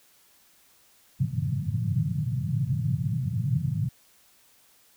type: band-pass noise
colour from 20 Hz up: white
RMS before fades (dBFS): -27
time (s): 1.19-3.89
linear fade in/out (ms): 10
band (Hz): 100 to 160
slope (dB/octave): 48
effects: white hiss -60 dBFS RMS until 4.96 s